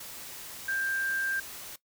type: tone in noise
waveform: sine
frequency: 1585 Hz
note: G6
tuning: 19 cents sharp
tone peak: -28 dBFS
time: 0.68-1.4 s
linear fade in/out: 5 ms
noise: white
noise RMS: -43 dBFS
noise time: 0-1.76 s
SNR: +12 dB
effects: noise-tail reverb RT60 0.1 s tail -18 dB re dry